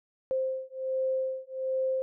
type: beating tone pair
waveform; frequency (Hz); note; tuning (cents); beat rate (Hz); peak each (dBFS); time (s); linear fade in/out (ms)
sine; 523.3 / 524.6; C5 / C5; 0 / +4; 1.3; -31; 0.31-2.02; 0
effects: none